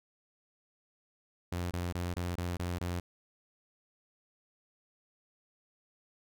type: tone bursts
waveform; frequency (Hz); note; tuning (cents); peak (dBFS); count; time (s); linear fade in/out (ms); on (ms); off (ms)
sawtooth; 88; F2; +14; -29; 7; 1.52-3; 5; 190; 25
effects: none